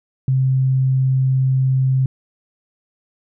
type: tone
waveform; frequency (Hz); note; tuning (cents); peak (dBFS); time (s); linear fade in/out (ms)
sine; 131.6; C3; +10; -13; 0.28-2.06; 2
effects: none